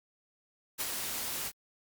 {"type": "noise with ADSR envelope", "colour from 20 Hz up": "white", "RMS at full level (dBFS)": -32, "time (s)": [0.78, 1.52], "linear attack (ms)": 31, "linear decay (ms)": 29, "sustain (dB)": -4, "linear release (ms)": 50, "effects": ["Opus 48 kbps"]}